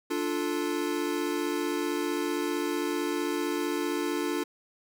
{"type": "chord", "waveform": "square", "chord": "D minor", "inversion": "none", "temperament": "equal", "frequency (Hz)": [293.7, 349.2, 440], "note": ["D4", "F4", "A4"], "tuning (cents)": [0, 0, 0], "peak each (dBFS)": [-32, -32, -35], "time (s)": [0.1, 4.44], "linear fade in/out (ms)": 10, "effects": []}